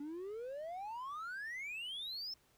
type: exponential sweep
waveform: triangle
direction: up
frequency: 281.6 to 5390 Hz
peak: -39 dBFS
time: 0-2.34 s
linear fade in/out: 5 ms
effects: tanh soft clip ceiling -35 dBFS + pink hiss -71 dBFS RMS until 2.57 s